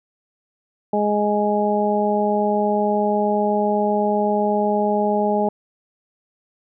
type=harmonic tone; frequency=208.1 Hz; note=G#3; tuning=4 cents sharp; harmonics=1 / 2 / 3 / 4; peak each=-22 / -22 / -22 / -22 dBFS; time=0.93-5.49 s; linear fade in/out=5 ms; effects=none